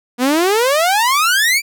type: exponential sweep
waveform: sawtooth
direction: up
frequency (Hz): 237.7 to 2393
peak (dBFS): -8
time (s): 0.18-1.62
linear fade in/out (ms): 50
effects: none